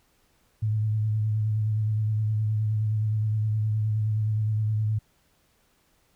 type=tone with vibrato; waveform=sine; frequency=107.8 Hz; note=A2; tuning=35 cents flat; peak=-22 dBFS; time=0.62-4.99 s; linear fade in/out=10 ms; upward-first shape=sine; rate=9.6 Hz; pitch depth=29 cents each way; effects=pink hiss -66 dBFS RMS until 6.15 s